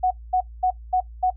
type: tone bursts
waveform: sine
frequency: 738 Hz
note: F#5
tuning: 5 cents flat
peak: -16 dBFS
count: 5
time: 0.03-1.305 s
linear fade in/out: 10 ms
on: 79 ms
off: 220 ms
effects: noise-tail reverb RT60 0.1 s tail -17 dB re dry + added 57 Hz sine -37 dBFS peak until 1.36 s